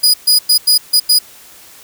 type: tone bursts at uneven times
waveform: sawtooth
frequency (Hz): 4935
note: D#8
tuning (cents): -15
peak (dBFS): -4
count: 6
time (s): 0.03-0.14 / 0.27-0.39 / 0.49-0.58 / 0.67-0.78 / 0.93-1 / 1.09-1.19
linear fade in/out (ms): 10
effects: white hiss -40 dBFS RMS until 1.83 s